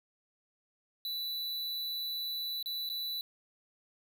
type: tone with dropouts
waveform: square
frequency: 3968 Hz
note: B7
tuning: 7 cents sharp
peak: -35 dBFS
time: 1.05-3.21 s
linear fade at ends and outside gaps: 1 ms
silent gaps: 2.627-2.659 / 2.891-2.899 s
effects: none